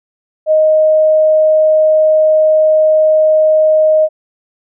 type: tone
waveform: sine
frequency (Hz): 623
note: D#5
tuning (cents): +2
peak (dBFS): -6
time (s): 0.46-4.09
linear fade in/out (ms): 50
effects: none